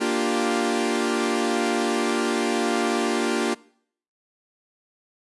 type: chord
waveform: sawtooth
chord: G minor seventh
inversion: first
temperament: equal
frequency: 233.1 / 293.7 / 349.2 / 392 Hz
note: Bb3 / D4 / F4 / G4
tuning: 0 / 0 / 0 / 0 cents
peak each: -22 / -24 / -22 / -24 dBFS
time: 0-3.55 s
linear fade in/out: 20 ms
effects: noise-tail reverb RT60 0.6 s tail -22 dB re dry + resampled to 24000 Hz